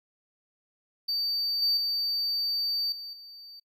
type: tone with level steps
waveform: triangle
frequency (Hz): 4610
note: D8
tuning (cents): -33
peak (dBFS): -25 / -21 / -25 / -36 / -43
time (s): 1.08-3.6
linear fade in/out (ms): 10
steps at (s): 1.62 / 1.77 / 2.92 / 3.13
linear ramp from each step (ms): 2
effects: noise-tail reverb RT60 0.1 s tail -23 dB re dry